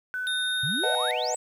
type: tone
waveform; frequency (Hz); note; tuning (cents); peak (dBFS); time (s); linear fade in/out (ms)
sine; 1502; F#6; +26; -28; 0.14-0.95; 0
type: tone with pitch glide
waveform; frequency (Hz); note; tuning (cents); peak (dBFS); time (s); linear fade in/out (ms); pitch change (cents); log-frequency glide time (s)
square; 3674 to 3736; A#7 to A#7; -26 to +3; -28; 0.27-1.11; 0; +29; 0.45-0.98
type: exponential sweep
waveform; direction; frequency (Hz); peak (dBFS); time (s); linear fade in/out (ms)
sine; up; 120 to 8372; -30; 0.63-1.36; 5
type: chord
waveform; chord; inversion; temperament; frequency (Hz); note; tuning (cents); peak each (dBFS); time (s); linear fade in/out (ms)
triangle; B dominant seventh; none; equal; 493.9 / 622.3 / 740 / 880; B4 / D#5 / F#5 / A5; 0 / 0 / 0 / 0; -30 / -29 / -29 / -33; 0.83-1.35; 5
effects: 9-bit